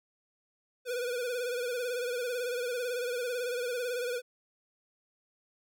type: tone with vibrato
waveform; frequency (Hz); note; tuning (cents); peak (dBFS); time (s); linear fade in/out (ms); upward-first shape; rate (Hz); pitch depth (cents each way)
square; 490; B4; -14; -32; 0.85-4.22; 50; sine; 18; 63
effects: none